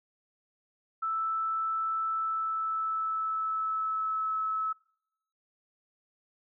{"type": "tone with pitch glide", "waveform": "sine", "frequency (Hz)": [1318.5, 1298.8], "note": ["E6", "E6"], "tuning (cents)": [0, -26], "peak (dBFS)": -28, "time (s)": [1.02, 4.73], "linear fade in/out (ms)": 10, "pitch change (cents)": -26, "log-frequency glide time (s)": [2.09, 4.36], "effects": ["noise-tail reverb RT60 0.8 s tail -25 dB re dry"]}